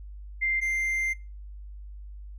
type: tone pair in turn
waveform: sine / triangle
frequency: 2093 / 2093 Hz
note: C7 / C7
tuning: 0 / 0 cents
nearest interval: unison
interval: 0 cents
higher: neither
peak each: -23 dBFS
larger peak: neither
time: 0.41-0.61 / 0.61-1.14 s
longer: second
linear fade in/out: 20 ms
effects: noise-tail reverb RT60 0.3 s tail -23 dB re dry + added 50 Hz sine -39 dBFS peak until 2.38 s